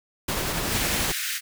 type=noise with tremolo; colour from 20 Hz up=pink; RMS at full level=-26 dBFS; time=0.28-1.12 s; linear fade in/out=5 ms; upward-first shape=sine; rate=11 Hz; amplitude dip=25%
type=high-pass noise; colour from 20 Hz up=pink; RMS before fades=-29 dBFS; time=0.67-1.41 s; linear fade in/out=50 ms; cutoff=1500 Hz; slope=48 dB/octave
effects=none